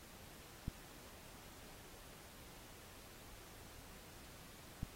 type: clicks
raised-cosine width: 5 ms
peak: -28 dBFS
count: 2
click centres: 0.681 / 4.831 s
effects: pink hiss -58 dBFS RMS until 4.95 s + AAC 48 kbps